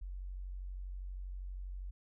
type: tone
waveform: sine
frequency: 46.25 Hz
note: F#1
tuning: in tune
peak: -40 dBFS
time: 0.01-1.91 s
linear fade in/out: 10 ms
effects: none